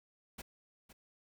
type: noise with echo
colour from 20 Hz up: pink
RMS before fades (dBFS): -45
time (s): 0.38-0.42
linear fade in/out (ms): 10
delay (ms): 510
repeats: 1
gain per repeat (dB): -12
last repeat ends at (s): 0.93
effects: none